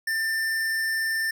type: tone with hard clipping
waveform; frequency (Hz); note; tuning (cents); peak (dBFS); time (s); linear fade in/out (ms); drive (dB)
sine; 1789; A6; +28; -25; 0.07-1.31; 5; 17
effects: none